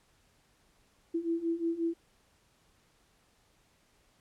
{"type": "beating tone pair", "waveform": "sine", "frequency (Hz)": [330, 335.6], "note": ["E4", "E4"], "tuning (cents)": [2, 31], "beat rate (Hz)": 5.6, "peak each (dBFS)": [-34, -31], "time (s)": [1.14, 1.94], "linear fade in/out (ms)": 10, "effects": ["pink hiss -68 dBFS RMS until 4.2 s", "low-pass 11000 Hz 12 dB/octave"]}